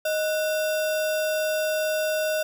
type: tone with sample-and-hold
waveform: sine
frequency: 622.3 Hz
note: D#5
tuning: in tune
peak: -22 dBFS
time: 0.05-2.43 s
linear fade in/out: 5 ms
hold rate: 2100 Hz
effects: none